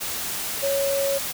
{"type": "tone in noise", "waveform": "sine", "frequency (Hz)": 554.4, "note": "C#5", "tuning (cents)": 0, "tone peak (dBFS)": -21, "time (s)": [0.62, 1.19], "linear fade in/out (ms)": 20, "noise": "white", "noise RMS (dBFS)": -29, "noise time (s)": [0, 1.33], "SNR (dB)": 5, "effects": []}